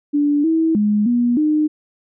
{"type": "tone with pitch steps", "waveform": "sine", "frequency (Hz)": [291, 323.6, 208.9, 241, 304.7], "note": ["D4", "E4", "G#3", "B3", "D#4"], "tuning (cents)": [-16, -32, 10, -42, -36], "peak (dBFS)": -13, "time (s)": [0.13, 1.68], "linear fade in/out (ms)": 20, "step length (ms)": 310, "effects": []}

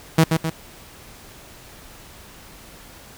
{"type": "tone with echo", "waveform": "sawtooth", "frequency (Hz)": 161.3, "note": "E3", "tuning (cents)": -37, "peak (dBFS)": -7, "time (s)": [0.18, 0.24], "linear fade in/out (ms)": 5, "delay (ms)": 130, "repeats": 2, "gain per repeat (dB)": -5, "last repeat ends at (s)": 0.5, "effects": ["pink hiss -44 dBFS RMS until 3.17 s"]}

